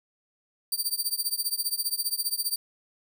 15% pulse tone with tremolo, 4644 Hz, D8, 20 cents flat, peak -16 dBFS, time 0.72-2.56 s, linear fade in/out 2 ms, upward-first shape triangle, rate 15 Hz, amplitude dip 100%, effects none

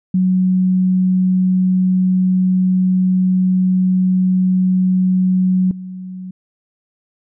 sine tone with level steps, 185 Hz, F#3, in tune, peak -11 / -26 dBFS, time 0.14-6.31 s, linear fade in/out 5 ms, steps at 5.71 s, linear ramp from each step 2 ms, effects none

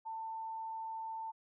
sine tone, 893 Hz, A5, 25 cents sharp, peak -39 dBFS, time 0.05-1.32 s, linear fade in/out 20 ms, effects none

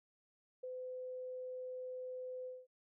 sine tone with ADSR envelope, 508 Hz, B4, 49 cents sharp, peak -40 dBFS, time 0.63-2.67 s, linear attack 10 ms, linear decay 9 ms, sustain -2 dB, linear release 210 ms, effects none

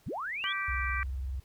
sine linear sweep, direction up, 36.11 to 3520 Hz, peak -33 dBFS, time 0.06-0.53 s, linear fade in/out 10 ms
harmonic tone, 390.2 Hz, G4, 8 cents flat, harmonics 3 / 4 / 5 / 6, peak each -36 / -36 / -36 / -36 dBFS, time 0.44-1.03 s, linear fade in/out 0 ms
sine tone with vibrato, 65.41 Hz, C2, in tune, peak -32 dBFS, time 0.68-1.4 s, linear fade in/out 5 ms, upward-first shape sine, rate 20 Hz, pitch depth 250 cents each way
effects pink hiss -64 dBFS RMS until 1.44 s

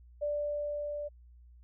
sine tone with level ramp, 587.3 Hz, D5, in tune, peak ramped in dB -29 to -35 dBFS, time 0.21-1.09 s, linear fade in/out 20 ms, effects added 60 Hz sine -53 dBFS peak until 1.63 s

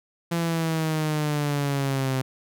sawtooth linear sweep, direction down, 170 to 130 Hz, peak -19 dBFS, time 0.31-2.22 s, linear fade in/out 10 ms, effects none

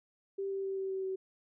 sine tone with pitch steps, 392 / 389.5 / 387.1 / 384.6 / 382.2 / 379.7 Hz, G4 / G4 / G4 / G4 / G4 / F#4, 0 / -11 / -22 / -33 / -44 / +45 cents, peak -33 dBFS, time 0.38-1.16 s, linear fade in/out 10 ms, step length 130 ms, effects none

